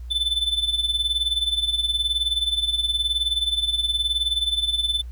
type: tone with tremolo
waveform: triangle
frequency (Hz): 3520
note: A7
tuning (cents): 0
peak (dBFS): -16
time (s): 0.1-5.02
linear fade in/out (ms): 20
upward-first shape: sine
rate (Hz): 19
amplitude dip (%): 75
effects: added 60 Hz sine -32 dBFS peak until 5.11 s + pink hiss -60 dBFS RMS until 5.11 s